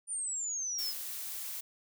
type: exponential sweep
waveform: sine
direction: down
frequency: 9320 to 4993 Hz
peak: -33 dBFS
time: 0.07-0.94 s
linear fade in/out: 50 ms
type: noise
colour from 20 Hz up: blue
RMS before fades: -40 dBFS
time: 0.78-1.61 s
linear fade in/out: 10 ms
effects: none